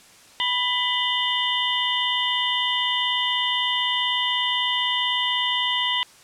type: tone cluster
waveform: sine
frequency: 983 / 1996 / 2898 / 3122 / 3555 Hz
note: B5 / B6 / F#7 / G7 / A7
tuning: -8 / +18 / -37 / -8 / +17 cents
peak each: -27 dBFS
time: 0.4-6.03 s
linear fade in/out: 0 ms
effects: white hiss -50 dBFS RMS until 6.23 s + low-pass 9000 Hz 12 dB/octave